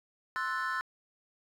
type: chord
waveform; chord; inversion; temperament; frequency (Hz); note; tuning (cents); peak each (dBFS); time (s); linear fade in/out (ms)
triangle; F# half-diminished seventh; second; equal; 1046.5 / 1318.5 / 1480 / 1760; C6 / E6 / F#6 / A6; 0 / 0 / 0 / 0; -34; 0.36-0.81; 0
effects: tanh soft clip ceiling -23 dBFS